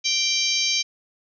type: harmonic tone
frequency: 784 Hz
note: G5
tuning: in tune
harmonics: 3 / 4 / 5 / 6 / 7 / 8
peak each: -27 / -27 / -27 / -27 / -27 / -27 dBFS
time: 0.04-0.83 s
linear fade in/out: 20 ms
effects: none